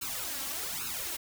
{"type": "noise with flanger", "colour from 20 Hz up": "white", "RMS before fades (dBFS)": -36, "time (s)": [0.01, 1.17], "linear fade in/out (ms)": 10, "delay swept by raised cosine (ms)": [0.74, 3.74], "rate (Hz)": 1.2, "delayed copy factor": 0.95, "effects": []}